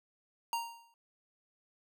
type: tone with exponential decay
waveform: square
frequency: 931 Hz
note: A#5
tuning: 2 cents flat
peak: -30 dBFS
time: 0.53-0.94 s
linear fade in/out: 1 ms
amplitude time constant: 89 ms
effects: none